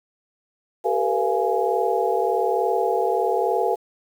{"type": "tone cluster", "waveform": "sine", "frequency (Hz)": [388.5, 450.8, 491.9, 689, 834], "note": ["G4", "A4", "B4", "F5", "G#5"], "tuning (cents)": [-16, 42, -7, -24, 7], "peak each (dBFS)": -25, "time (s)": [0.84, 3.76], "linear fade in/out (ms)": 20, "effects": ["8-bit"]}